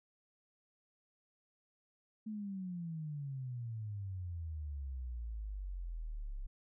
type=exponential sweep; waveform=sine; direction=down; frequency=220 to 32.7 Hz; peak=-39 dBFS; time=2.26-6.47 s; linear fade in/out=10 ms; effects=none